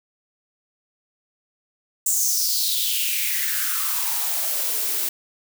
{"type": "noise with high-pass filter sweep", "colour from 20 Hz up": "blue", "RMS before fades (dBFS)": -23, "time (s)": [2.06, 5.09], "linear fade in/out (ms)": 5, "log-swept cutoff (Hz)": [7600, 320], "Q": 4.7, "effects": []}